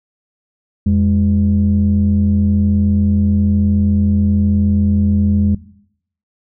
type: tone pair together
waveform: sine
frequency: 86.1 / 205 Hz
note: F2 / G#3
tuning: -24 / -22 cents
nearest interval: octave + minor third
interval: 1502 cents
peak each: -12 dBFS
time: 0.86-5.55 s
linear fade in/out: 5 ms
effects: noise-tail reverb RT60 0.7 s tail -18 dB re dry + tanh soft clip ceiling -5 dBFS